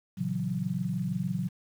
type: chord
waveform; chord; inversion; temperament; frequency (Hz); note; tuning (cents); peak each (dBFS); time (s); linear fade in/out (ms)
sine; F# dominant seventh; first; equal; 116.54 / 138.59 / 164.81 / 185; A#2 / C#3 / E3 / F#3; 0 / 0 / 0 / 0; -37 / -35 / -34 / -31; 0.17-1.49; 20
effects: 9-bit